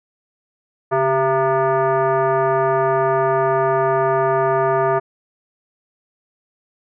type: tone with frequency modulation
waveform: sine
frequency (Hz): 139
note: C#3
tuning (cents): +5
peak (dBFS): -14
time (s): 0.91-5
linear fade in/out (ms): 20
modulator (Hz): 532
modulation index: 2
effects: none